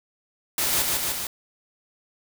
white noise with echo, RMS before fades -24 dBFS, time 0.58-0.82 s, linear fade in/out 2 ms, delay 150 ms, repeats 3, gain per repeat -2 dB, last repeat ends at 1.27 s, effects none

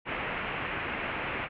white low-pass noise, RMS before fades -34 dBFS, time 0.05-1.49 s, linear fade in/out 50 ms, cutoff 2700 Hz, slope 48 dB/octave, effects none

